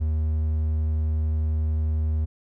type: tone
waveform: triangle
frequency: 77.78 Hz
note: D#2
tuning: in tune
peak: -19 dBFS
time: 0-2.26 s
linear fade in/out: 20 ms
effects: none